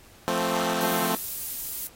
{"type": "chord", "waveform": "10% pulse", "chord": "F major", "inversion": "none", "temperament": "equal", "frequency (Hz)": [174.61, 220, 261.6], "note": ["F3", "A3", "C4"], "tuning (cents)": [0, 0, 0], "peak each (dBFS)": [-21, -20, -21], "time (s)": [0.28, 1.15], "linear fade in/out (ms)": 0}
{"type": "noise", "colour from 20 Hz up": "violet", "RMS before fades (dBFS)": -31, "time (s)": [0.81, 1.87], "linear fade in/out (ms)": 0}
{"effects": ["pink hiss -53 dBFS RMS until 1.95 s", "AAC 48 kbps"]}